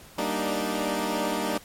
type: chord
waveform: 15% pulse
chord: Eb major seventh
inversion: first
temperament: equal with one note detuned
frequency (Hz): 194.87 / 233.1 / 293.7 / 311.1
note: G3 / Bb3 / D4 / Eb4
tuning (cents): -10 / 0 / 0 / 0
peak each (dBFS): -25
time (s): 0.18-1.58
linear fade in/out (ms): 5
effects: pink hiss -49 dBFS RMS until 1.64 s + MP3 64 kbps